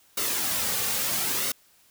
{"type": "noise with flanger", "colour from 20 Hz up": "white", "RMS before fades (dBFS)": -27, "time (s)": [0.17, 1.52], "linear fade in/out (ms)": 5, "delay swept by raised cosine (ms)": [1.2, 3.1], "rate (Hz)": 0.76, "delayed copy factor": -0.5, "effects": ["white hiss -60 dBFS RMS until 1.9 s"]}